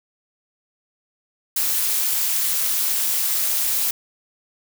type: noise with amplitude modulation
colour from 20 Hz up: blue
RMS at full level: -18 dBFS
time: 1.56-3.91 s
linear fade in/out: 5 ms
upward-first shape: sine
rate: 285 Hz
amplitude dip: 70%
effects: none